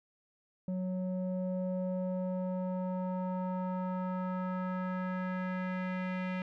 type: tone with low-pass filter sweep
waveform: square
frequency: 184.3 Hz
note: F#3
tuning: 7 cents flat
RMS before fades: -35 dBFS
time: 0.68-6.42 s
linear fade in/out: 2 ms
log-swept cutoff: 410 to 2300 Hz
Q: 2.3
effects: none